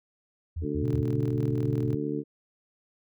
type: tone bursts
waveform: sine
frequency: 82.41 Hz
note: E2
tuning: in tune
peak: -29 dBFS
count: 3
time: 0.56-1.023 s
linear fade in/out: 10 ms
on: 93 ms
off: 92 ms
type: harmonic tone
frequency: 73.42 Hz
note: D2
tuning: in tune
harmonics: 2 / 3 / 4 / 5 / 6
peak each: -35 / -37 / -31 / -36 / -34 dBFS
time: 0.61-2.24 s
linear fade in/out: 50 ms
type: tone with tremolo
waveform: sine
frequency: 122.9 Hz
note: B2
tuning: 8 cents flat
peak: -24 dBFS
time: 0.83-1.95 s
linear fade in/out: 5 ms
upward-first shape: square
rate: 20 Hz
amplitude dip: 60%
effects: none